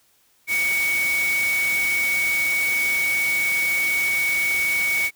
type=tone in noise; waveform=sine; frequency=2238 Hz; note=C#7; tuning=16 cents sharp; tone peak=-19 dBFS; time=0.47-5.11 s; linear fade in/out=50 ms; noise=white; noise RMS=-30 dBFS; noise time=0.47-5.11 s; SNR=+8 dB; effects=white hiss -61 dBFS RMS until 5.15 s